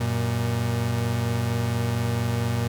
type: tone pair together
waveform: 35% pulse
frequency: 93.7 / 118.05 Hz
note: F#2 / A#2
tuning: +22 / +22 cents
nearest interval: major third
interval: 400 cents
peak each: -27 / -22 dBFS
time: 0-2.68 s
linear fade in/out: 10 ms
effects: none